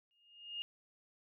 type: tone with exponential growth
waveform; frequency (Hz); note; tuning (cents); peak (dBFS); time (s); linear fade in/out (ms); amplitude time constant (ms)
sine; 2840; F7; +28; -36; 0.11-0.62; 0; 110
effects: none